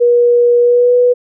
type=tone with pitch glide; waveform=sine; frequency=480.8 to 491.5 Hz; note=B4 to B4; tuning=-46 to -8 cents; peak=-6 dBFS; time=0-1.14 s; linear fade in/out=20 ms; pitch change=+38 cents; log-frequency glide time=0.6-0.94 s; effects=none